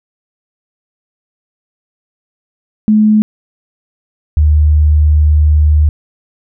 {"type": "tone pair in turn", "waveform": "sine", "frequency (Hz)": [214, 75.66], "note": ["A3", "D#2"], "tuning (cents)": [-48, -48], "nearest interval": "octave + tritone", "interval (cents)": 1800, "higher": "first", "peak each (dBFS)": -5, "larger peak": "neither", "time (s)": [[2.88, 3.22], [4.37, 5.89]], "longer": "second", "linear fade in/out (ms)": 0, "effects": []}